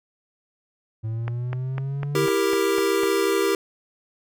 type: linear sweep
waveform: triangle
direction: up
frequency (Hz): 109.5 to 149.5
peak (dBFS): -23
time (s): 1.03-2.27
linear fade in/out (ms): 20
type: click train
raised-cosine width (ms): 0.5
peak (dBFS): -16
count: 8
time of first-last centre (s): 1.28-3.034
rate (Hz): 3.99
type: chord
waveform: square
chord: E diminished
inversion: none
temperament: equal with one note detuned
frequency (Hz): 329.6 / 394.7 / 466.2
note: E4 / G4 / Bb4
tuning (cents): 0 / +12 / 0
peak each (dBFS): -27 / -22 / -26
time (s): 2.15-3.55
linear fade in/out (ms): 2
effects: none